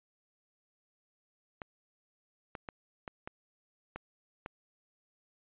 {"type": "clicks", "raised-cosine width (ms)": 0.5, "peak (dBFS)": -25, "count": 7, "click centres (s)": [1.618, 2.552, 2.688, 3.078, 3.275, 3.96, 4.461], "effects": ["resampled to 8000 Hz"]}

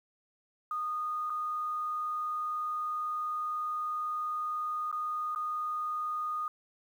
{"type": "tone with dropouts", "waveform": "sine", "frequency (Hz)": 1231, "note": "D#6", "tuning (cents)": -19, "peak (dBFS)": -31, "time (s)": [0.71, 6.48], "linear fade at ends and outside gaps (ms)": 2, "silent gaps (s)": [[1.298, 1.302], [4.915, 4.926], [5.349, 5.359]], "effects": ["10-bit"]}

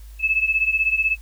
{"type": "beating tone pair", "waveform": "sine", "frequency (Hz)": [2603, 2619], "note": ["E7", "E7"], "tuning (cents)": [-22, -12], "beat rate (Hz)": 16, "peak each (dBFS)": [-19, -22], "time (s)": [0.19, 1.17], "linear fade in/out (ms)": 50, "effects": ["added 52 Hz sine -37 dBFS peak until 1.21 s", "white hiss -54 dBFS RMS until 1.21 s"]}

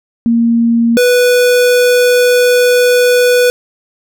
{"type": "tone pair in turn", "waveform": ["sine", "square"], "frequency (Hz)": [232.5, 492.7], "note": ["A#3", "B4"], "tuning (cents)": [-4, -4], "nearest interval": "octave + minor second", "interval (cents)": 1300, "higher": "second", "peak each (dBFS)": -7, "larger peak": "neither", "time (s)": [[0.26, 0.97], [0.97, 3.5]], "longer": "second", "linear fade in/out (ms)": 0, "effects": []}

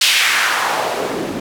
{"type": "noise with band-pass filter sweep", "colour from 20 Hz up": "white", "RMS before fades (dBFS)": -17, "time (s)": [0.01, 1.4], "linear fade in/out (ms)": 5, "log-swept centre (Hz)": [3500, 230], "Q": 1.7, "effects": []}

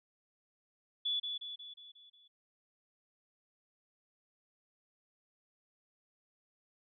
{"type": "tone with echo", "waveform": "sine", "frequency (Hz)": 3437, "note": "A7", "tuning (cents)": -41, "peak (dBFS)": -31, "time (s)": [1.05, 1.2], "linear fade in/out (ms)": 10, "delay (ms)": 180, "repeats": 6, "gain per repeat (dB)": -5, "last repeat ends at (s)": 2.28, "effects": []}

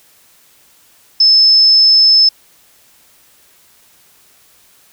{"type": "tone", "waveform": "sine", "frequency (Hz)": 5240, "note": "E8", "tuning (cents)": -11, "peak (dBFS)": -5, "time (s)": [1.2, 2.29], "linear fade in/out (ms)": 5, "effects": ["white hiss -49 dBFS RMS until 4.92 s"]}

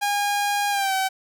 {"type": "tone with pitch glide", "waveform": "sawtooth", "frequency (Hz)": [815, 764.8], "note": ["G#5", "G5"], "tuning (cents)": [-33, -43], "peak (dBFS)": -17, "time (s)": [0.01, 1.09], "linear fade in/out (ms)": 20, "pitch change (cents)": -110, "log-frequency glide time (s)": [0.7, 0.94], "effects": []}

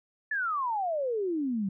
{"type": "exponential sweep", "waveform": "sine", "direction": "down", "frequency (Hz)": [1765, 185.9], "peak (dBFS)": -27, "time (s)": [0.31, 1.69], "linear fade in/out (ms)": 5, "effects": []}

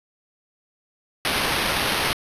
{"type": "noise with sample-and-hold", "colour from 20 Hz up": "white", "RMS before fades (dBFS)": -23, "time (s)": [1.25, 2.13], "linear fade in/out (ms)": 0, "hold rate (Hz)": 7350, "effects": ["resampled to 32000 Hz"]}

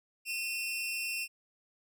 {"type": "tone pair together", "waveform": "sawtooth", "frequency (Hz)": [2498, 2712], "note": ["D#7", "E7"], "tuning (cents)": [6, 49], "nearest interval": "minor second", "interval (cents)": 143, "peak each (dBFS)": [-37, -31], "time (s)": [0.25, 1.28], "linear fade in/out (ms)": 50, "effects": []}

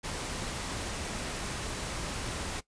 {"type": "noise", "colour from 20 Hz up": "pink", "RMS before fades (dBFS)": -36, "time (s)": [0.03, 2.61], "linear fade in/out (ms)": 20, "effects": ["noise-tail reverb RT60 0.1 s tail -18 dB re dry", "resampled to 22050 Hz"]}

